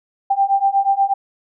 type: beating tone pair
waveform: sine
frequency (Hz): 784 / 792.3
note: G5 / G5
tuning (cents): 0 / +18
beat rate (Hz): 8.3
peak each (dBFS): -17 / -16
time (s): 0.3-1.14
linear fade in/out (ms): 10
effects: none